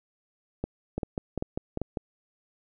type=two click trains; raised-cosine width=2 ms; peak=-16 / -16 dBFS; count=6 / 4; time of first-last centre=0.98-1.972 / 0.64-1.816 s; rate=5.04 / 2.55 Hz; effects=none